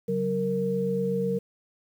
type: tone cluster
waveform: sine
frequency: 139.5 / 187.6 / 463.1 Hz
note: C#3 / F#3 / A#4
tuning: +11 / +24 / -11 cents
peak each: -35 / -28 / -26 dBFS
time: 0.08-1.39 s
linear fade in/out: 10 ms
effects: 9-bit